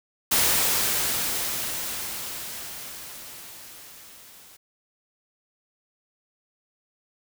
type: noise with level ramp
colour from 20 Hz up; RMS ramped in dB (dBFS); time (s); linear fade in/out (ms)
white; -20 to -50; 0.31-4.57; 10
effects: none